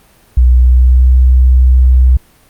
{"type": "tone with pitch glide", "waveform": "sine", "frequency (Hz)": [61.74, 63.37], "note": ["B1", "B1"], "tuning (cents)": [0, 45], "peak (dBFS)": -3, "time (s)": [0.37, 2.17], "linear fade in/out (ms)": 5, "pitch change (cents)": 45, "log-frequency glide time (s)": [0.54, 1.09], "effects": ["pink hiss -47 dBFS RMS until 2.49 s", "Opus 32 kbps"]}